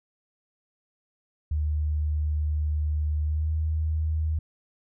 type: tone with pitch glide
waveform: sine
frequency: 75.7 to 78.37 Hz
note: D#2 to D#2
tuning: -47 to +13 cents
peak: -23 dBFS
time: 1.51-4.39 s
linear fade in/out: 5 ms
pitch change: +60 cents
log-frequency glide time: 3.24-3.52 s
effects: none